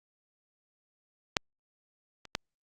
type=clicks; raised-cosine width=0.2 ms; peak=-6 / -29 / -11 dBFS; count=3; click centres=1.368 / 2.253 / 2.351 s; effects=Opus 48 kbps